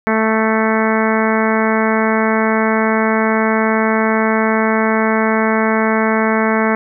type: harmonic tone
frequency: 220.3 Hz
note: A3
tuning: 2 cents sharp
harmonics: 1 / 2 / 3 / 4 / 5 / 6 / 7 / 8 / 9 / 10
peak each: -16 / -19 / -21 / -22 / -23 / -24 / -24 / -25 / -26 / -26 dBFS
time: 0.07-6.75 s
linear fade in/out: 0 ms
effects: none